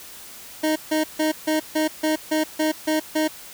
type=tone bursts; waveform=25% pulse; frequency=311.1 Hz; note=D#4; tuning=in tune; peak=-15 dBFS; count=10; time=0.63-3.28 s; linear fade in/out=10 ms; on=130 ms; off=150 ms; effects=white hiss -41 dBFS RMS until 3.53 s